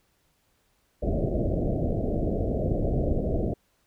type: low-pass noise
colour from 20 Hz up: pink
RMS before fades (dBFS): -26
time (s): 1.02-3.54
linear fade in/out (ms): 10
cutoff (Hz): 690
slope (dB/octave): 96
effects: pink hiss -69 dBFS RMS until 3.86 s